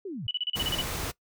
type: linear sweep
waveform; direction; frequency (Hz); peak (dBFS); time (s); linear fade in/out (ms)
sine; down; 415.3 to 86.8; -33; 0.05-0.27; 5
type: tone bursts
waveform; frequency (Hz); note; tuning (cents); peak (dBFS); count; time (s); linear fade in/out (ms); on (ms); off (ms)
sine; 2960; F#7; 0; -26; 9; 0.28-0.814; 2; 30; 33
type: noise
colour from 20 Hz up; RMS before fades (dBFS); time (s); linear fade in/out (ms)
pink; -33; 0.55-1.12; 20
effects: noise-tail reverb RT60 0.1 s tail -20 dB re dry